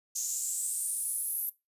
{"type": "noise with high-pass filter sweep", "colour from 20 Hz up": "white", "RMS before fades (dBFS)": -33, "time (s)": [0.15, 1.5], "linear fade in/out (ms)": 10, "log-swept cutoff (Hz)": [6500, 12000], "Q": 6.4, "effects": ["noise-tail reverb RT60 0.2 s tail -19 dB re dry", "resampled to 32000 Hz"]}